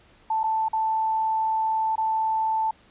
sine tone with dropouts, 882 Hz, A5, 4 cents sharp, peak -21 dBFS, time 0.3-2.71 s, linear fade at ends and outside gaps 5 ms, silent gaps 0.433-0.439 / 0.685-0.731 / 1.957-1.979 s, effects pink hiss -56 dBFS RMS until 2.9 s + resampled to 8000 Hz

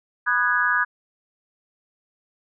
sine chord, G# minor seventh, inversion first, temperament equal with one note detuned, 987.8 / 1228.1 / 1480 / 1661.2 Hz, B5 / D#6 / F#6 / G#6, 0 / -23 / 0 / 0 cents, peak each -27 / -25 / -23 / -21 dBFS, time 0.26-0.85 s, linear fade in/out 20 ms, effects none

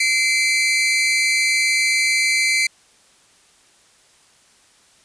sawtooth tone pair together, 2069 / 2322 Hz, C7 / D7, -20 / -20 cents, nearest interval major second, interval 200 cents, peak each -15 / -15 dBFS, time 0-2.67 s, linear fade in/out 5 ms, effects white hiss -54 dBFS RMS until 5.04 s + resampled to 22050 Hz

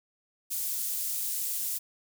pink high-pass noise, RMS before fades -32 dBFS, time 0.5-1.79 s, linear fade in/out 20 ms, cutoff 10000 Hz, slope 12 dB/octave, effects none

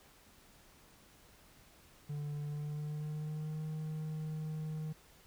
triangle tone with pitch glide, 146.83 to 155.56 Hz, D3 to D#3, 0 to 0 cents, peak -35 dBFS, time 2.09-4.93 s, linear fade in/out 10 ms, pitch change +100 cents, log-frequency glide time 2.41-3.64 s, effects pink hiss -62 dBFS RMS until 5.26 s

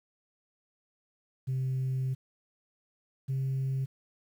sine tone pair in turn, 130.81 / 133.56 Hz, C3 / C3, 0 / +36 cents, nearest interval unison, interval 36 cents, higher second, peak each -26 dBFS, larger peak neither, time 1.47-2.15 / 3.28-3.86 s, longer first, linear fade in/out 20 ms, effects tanh soft clip ceiling -26 dBFS + 10-bit

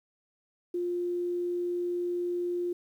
sine tone, 352 Hz, F4, 14 cents sharp, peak -28 dBFS, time 0.74-2.73 s, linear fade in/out 5 ms, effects 10-bit

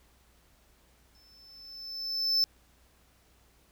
triangle tone with exponential growth, 5274 Hz, E8, in tune, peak -20 dBFS, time 1.15-2.44 s, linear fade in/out 0 ms, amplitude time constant 280 ms, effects added 60 Hz sine -65 dBFS peak until 3.71 s + pink hiss -65 dBFS RMS until 3.71 s

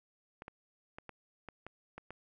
clicks, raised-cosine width 0.5 ms, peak -30 dBFS, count 8, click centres 0.421 / 0.481 / 0.985 / 1.093 / 1.487 / 1.666 / 1.98 / 2.106 s, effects none

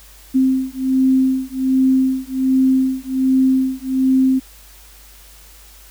sine beating tone pair, 261.6 / 262.9 Hz, C4 / C4, 0 / +8 cents, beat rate 1.3 Hz, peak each -16 dBFS, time 0.34-4.4 s, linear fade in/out 20 ms, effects added 50 Hz sine -44 dBFS peak until 5.9 s + white hiss -45 dBFS RMS until 5.9 s

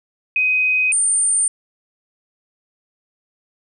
sine tone pair in turn, 2512 / 8952 Hz, D#7 / C#9, +16 / +16 cents, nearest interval octave + minor seventh, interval 2200 cents, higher second, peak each -14 dBFS, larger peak neither, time 0.36-0.92 / 0.92-1.48 s, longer neither, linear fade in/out 2 ms, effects none

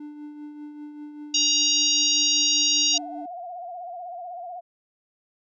triangle tone with tremolo, 296.9 Hz, D4, 19 cents sharp, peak -32 dBFS, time 0-3.26 s, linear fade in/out 5 ms, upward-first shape triangle, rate 5.1 Hz, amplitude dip 50%
harmonic tone, 942 Hz, A#5, 18 cents sharp, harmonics 3 / 4 / 5 / 6 / 7, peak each -25 / -25 / -25 / -25 / -25 dBFS, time 1.34-2.98 s, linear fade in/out 5 ms
sine tone with vibrato, 707 Hz, F5, 21 cents sharp, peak -33 dBFS, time 2.93-4.61 s, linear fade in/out 20 ms, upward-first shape sine, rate 16 Hz, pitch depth 75 cents each way
effects none

